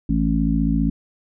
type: harmonic tone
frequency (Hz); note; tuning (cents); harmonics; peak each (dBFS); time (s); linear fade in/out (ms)
55; A1; 0; 1 / 3 / 4 / 5; -22 / -22 / -22 / -22; 0.09-0.9; 5
effects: none